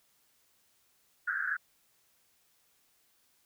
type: band-pass noise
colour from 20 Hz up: pink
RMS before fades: -33 dBFS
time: 1.27-1.57 s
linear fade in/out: 10 ms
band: 1400 to 1700 Hz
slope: 96 dB/octave
effects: white hiss -70 dBFS RMS until 3.45 s

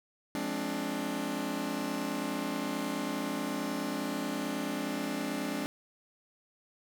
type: chord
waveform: sawtooth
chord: D half-diminished seventh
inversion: first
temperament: just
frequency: 176.2 / 211.4 / 264.3 / 293.7 Hz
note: F3 / Ab3 / C4 / D4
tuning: +16 / +31 / +18 / 0 cents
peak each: -38 / -34 / -33 / -32 dBFS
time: 0.35-5.66 s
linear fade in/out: 0 ms
effects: none

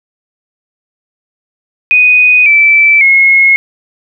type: tone with pitch steps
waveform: sine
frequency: 2489 / 2322 / 2167 Hz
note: D#7 / D7 / C#7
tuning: 0 / -20 / -40 cents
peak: -3 dBFS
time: 1.91-3.56 s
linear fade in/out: 0 ms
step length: 550 ms
effects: none

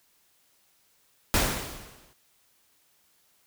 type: noise with exponential decay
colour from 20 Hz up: pink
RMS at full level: -21 dBFS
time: 1.34-2.13 s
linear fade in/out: 0 ms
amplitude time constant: 170 ms
effects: white hiss -66 dBFS RMS until 3.46 s

